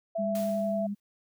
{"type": "tone", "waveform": "sine", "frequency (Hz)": 664, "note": "E5", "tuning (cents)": 12, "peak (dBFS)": -28, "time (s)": [0.15, 0.87], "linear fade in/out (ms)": 10}
{"type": "tone with vibrato", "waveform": "sine", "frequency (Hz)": 202.3, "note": "G#3", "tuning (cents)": -45, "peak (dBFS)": -30, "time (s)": [0.18, 0.95], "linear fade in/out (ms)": 20, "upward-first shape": "sine", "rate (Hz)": 11, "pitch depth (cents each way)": 13}
{"type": "noise with exponential decay", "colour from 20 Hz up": "white", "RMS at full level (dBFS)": -41, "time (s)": [0.35, 1], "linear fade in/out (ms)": 2, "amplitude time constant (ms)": 140}
{"effects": []}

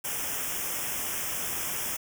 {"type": "band-stop noise", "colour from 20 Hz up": "white", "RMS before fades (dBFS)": -32, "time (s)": [0.04, 1.97], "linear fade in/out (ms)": 10, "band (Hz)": [3400, 5200], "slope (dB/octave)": 96, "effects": []}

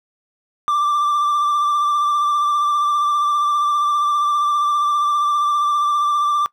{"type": "tone with vibrato", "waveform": "triangle", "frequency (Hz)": 1177, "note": "D6", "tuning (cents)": 3, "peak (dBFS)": -13, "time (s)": [0.68, 6.46], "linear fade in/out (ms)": 0, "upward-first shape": "sine", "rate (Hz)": 15, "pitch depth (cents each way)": 25, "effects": ["noise-tail reverb RT60 0.1 s tail -20 dB re dry"]}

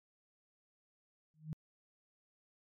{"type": "tone with exponential growth", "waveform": "sine", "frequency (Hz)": 155.56, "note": "D#3", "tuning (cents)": 0, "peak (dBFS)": -34, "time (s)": [1.34, 1.53], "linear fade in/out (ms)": 0, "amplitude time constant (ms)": 41, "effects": ["MP3 64 kbps"]}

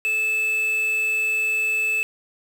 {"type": "tone with quantisation", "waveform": "triangle", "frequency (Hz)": 2620, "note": "E7", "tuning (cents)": -11, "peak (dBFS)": -18, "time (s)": [0.05, 2.03], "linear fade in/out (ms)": 0, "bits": 6, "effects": []}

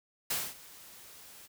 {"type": "noise with ADSR envelope", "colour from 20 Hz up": "white", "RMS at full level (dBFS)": -31, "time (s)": [0.3, 1.48], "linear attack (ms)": 7, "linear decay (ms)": 230, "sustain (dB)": -21, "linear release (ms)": 28, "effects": []}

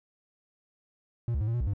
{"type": "tone with pitch steps", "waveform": "triangle", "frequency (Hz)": [118, 70.1, 106.7, 115.3, 120.8, 61.4, 100], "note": ["A#2", "C#2", "G#2", "A#2", "B2", "B1", "G2"], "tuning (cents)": [22, 20, 47, -19, -38, -9, 35], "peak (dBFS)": -24, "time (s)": [1.28, 1.735], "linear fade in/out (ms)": 0, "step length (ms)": 65, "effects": []}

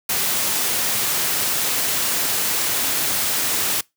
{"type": "noise", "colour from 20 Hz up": "white", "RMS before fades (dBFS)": -21, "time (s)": [0.09, 3.81], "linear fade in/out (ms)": 5, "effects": ["noise-tail reverb RT60 0.2 s tail -24 dB re dry", "high-pass 100 Hz 12 dB/octave"]}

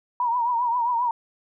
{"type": "tone with vibrato", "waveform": "sine", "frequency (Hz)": 957, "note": "A#5", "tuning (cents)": 45, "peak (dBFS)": -20, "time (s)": [0.2, 1.11], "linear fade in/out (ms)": 2, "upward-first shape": "triangle", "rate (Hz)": 7.5, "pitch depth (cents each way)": 90, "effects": []}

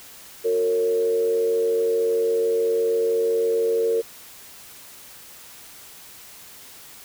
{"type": "tone with frequency modulation", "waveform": "sine", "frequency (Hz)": 456.1, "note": "A#4", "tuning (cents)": -38, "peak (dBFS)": -18, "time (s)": [0.44, 4.02], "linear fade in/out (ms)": 20, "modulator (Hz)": 93.7, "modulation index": 0.52, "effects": ["white hiss -44 dBFS RMS until 7.04 s"]}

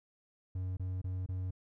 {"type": "tone bursts", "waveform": "triangle", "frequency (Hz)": 92.5, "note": "F#2", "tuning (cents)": 0, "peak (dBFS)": -32, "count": 4, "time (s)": [0.55, 1.508], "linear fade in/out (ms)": 5, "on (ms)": 220, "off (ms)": 26, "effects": []}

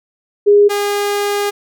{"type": "tone pair in turn", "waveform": ["sine", "sawtooth"], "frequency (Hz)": [410, 408], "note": ["G#4", "G#4"], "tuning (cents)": [-22, -31], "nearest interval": "unison", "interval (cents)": 9, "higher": "first", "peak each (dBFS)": [-5, -11], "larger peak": "first", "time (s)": [[0.46, 0.69], [0.69, 1.51]], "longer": "second", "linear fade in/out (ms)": 20, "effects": []}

